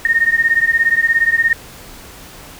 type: beating tone pair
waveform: sine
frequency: 1833 / 1850 Hz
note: A#6 / A#6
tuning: -30 / -14 cents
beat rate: 17 Hz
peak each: -14 dBFS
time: 0.05-1.53 s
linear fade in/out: 2 ms
effects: pink hiss -37 dBFS RMS until 2.59 s